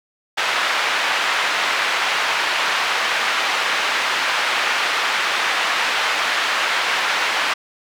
pink band-pass noise, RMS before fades -20 dBFS, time 0.37-7.54 s, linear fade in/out 10 ms, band 1100 to 3100 Hz, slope 12 dB/octave, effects none

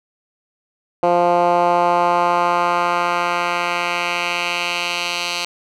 10% pulse tone with band-pass filter sweep, 174.61 Hz, F3, in tune, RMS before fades -18 dBFS, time 1.03-5.45 s, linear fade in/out 2 ms, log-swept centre 610 to 3800 Hz, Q 1.5, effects none

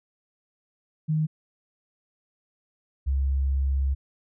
sine tone pair in turn, 155.56 / 67.95 Hz, D#3 / C#2, 0 / -34 cents, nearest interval octave + major second, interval 1434 cents, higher first, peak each -21 dBFS, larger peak neither, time 1.08-1.27 / 3.06-3.95 s, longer second, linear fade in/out 20 ms, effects none

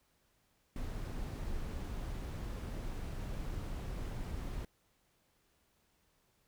brown noise, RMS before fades -40 dBFS, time 0.76-4.65 s, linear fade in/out 2 ms, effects pink hiss -74 dBFS RMS until 6.47 s

